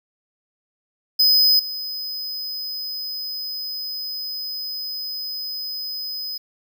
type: tone with level steps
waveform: square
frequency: 5030 Hz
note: D#8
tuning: 18 cents sharp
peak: -13 / -27 dBFS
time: 1.19-6.38 s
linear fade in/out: 10 ms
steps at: 1.59 s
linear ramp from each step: 5 ms
effects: 9-bit